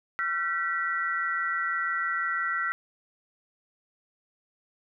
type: tone cluster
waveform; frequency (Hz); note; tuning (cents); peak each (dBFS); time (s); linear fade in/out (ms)
sine; 1361 / 1527 / 1944; F6 / G6 / B6; -45 / -46 / -28; -29 / -33 / -30; 0.19-2.72; 0
effects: none